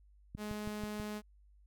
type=click train; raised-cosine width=5 ms; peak=-30 dBFS; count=5; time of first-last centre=0.35-0.999 s; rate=6.16 Hz
type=tone; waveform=sawtooth; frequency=210.6 Hz; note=G#3; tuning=24 cents sharp; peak=-35 dBFS; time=0.37-1.22 s; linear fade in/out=50 ms
effects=added 50 Hz sine -60 dBFS peak until 1.66 s